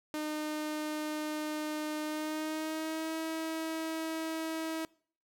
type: tone with pitch glide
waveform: sawtooth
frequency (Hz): 305.1 to 321.6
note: D#4 to E4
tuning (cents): -34 to -43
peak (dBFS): -30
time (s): 0.14-4.85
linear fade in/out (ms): 0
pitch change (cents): +91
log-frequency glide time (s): 2.03-3.17
effects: noise-tail reverb RT60 0.5 s tail -23 dB re dry